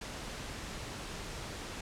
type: noise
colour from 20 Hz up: pink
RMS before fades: -42 dBFS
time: 0.01-1.81 s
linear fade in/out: 5 ms
effects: low-pass 8000 Hz 12 dB/octave